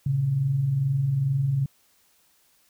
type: tone pair together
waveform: sine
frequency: 115.36 / 137.7 Hz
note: A#2 / C#3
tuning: -18 / -11 cents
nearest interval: minor third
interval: 307 cents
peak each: -31 / -21 dBFS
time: 0.06-1.66 s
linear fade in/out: 5 ms
effects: white hiss -63 dBFS RMS until 2.69 s